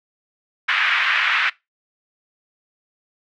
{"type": "band-pass noise", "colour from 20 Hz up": "pink", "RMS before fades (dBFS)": -19, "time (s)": [0.68, 1.5], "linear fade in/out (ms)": 10, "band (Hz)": [1400, 2700], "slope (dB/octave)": 24, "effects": ["noise-tail reverb RT60 0.2 s tail -21 dB re dry"]}